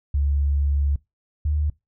sine tone pair in turn, 71 / 74.7 Hz, C#2 / D2, +42 / +30 cents, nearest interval minor second, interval 88 cents, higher second, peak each -18 / -19 dBFS, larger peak first, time 0.14-0.96 / 1.45-1.7 s, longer first, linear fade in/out 5 ms, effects noise-tail reverb RT60 0.2 s tail -22 dB re dry

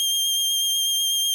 sawtooth tone with vibrato, 3200 Hz, G7, 35 cents sharp, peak -17 dBFS, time 0-1.34 s, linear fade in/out 0 ms, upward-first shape triangle, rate 8.1 Hz, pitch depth 21 cents each way, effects none

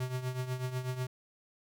square tone with tremolo, 127.5 Hz, C3, 44 cents flat, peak -31 dBFS, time 0-1.07 s, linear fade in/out 5 ms, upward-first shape triangle, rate 8.1 Hz, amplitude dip 75%, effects none

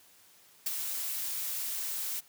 blue noise with ADSR envelope, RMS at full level -29 dBFS, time 0.66-2.21 s, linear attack 6 ms, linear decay 22 ms, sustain -6 dB, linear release 23 ms, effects white hiss -60 dBFS RMS until 2.28 s + high-pass 80 Hz 12 dB/octave

